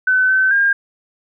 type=tone with pitch steps; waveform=sine; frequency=1514 / 1530 / 1611 Hz; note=F#6 / G6 / G6; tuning=+39 / -42 / +47 cents; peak=-11 dBFS; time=0.07-0.73 s; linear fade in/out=5 ms; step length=220 ms; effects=none